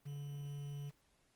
triangle tone with quantisation, 143.1 Hz, D3, 45 cents flat, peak -40 dBFS, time 0.05-0.91 s, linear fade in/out 20 ms, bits 10, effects pink hiss -74 dBFS RMS until 1.35 s + Opus 32 kbps

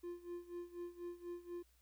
triangle tone with tremolo, 349.2 Hz, F4, in tune, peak -40 dBFS, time 0.03-1.63 s, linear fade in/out 10 ms, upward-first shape sine, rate 4.1 Hz, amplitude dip 85%, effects added 60 Hz sine -70 dBFS peak until 1.81 s + white hiss -75 dBFS RMS until 1.81 s

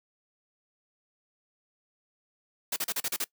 white noise bursts, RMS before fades -30 dBFS, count 7, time 2.72-3.243 s, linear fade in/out 5 ms, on 43 ms, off 37 ms, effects noise-tail reverb RT60 0.1 s tail -22 dB re dry + high-pass 200 Hz 12 dB/octave

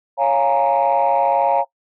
sine chord, Bb minor seventh, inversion first, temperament equal, 554.4 / 698.5 / 830.6 / 932.3 Hz, Db5 / F5 / Ab5 / Bb5, 0 / 0 / 0 / 0 cents, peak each -18 dBFS, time 0.17-1.65 s, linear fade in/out 50 ms, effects noise-tail reverb RT60 0.1 s tail -20 dB re dry + tanh soft clip ceiling -8 dBFS

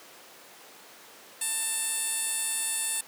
15% pulse tone with band-pass filter, 891 Hz, A5, 22 cents sharp, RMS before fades -30 dBFS, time 1.41-3.01 s, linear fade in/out 5 ms, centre 10000 Hz, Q 2.3, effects pink hiss -49 dBFS RMS until 3.07 s + high-pass 400 Hz 12 dB/octave

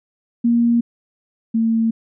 sine tone pair in turn, 235.4 / 226 Hz, A#3 / A3, +17 / +47 cents, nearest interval minor second, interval 70 cents, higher first, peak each -12 / -14 dBFS, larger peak first, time 0.44-0.81 / 1.54-1.91 s, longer neither, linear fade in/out 10 ms, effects none

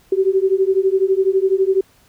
sine beating tone pair, 377.4 / 389.4 Hz, F#4 / G4, +34 / -12 cents, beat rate 12 Hz, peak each -16 dBFS, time 0.12-1.81 s, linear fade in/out 5 ms, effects pink hiss -54 dBFS RMS until 2.08 s

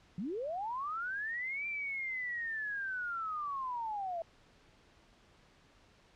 sine linear two-way sweep, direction up then down, 159.7 to 2368 to 652 Hz, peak -35 dBFS, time 0.18-4.22 s, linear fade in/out 2 ms, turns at 1.67 s, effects pink hiss -64 dBFS RMS until 6.15 s + low-pass 5000 Hz 12 dB/octave

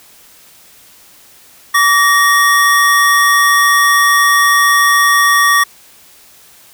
square tone pair together, 1148.5 / 1864.7 Hz, D6 / A#6, -39 / 0 cents, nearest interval minor sixth, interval 839 cents, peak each -11 dBFS, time 1.74-5.64 s, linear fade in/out 10 ms, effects white hiss -43 dBFS RMS until 6.73 s

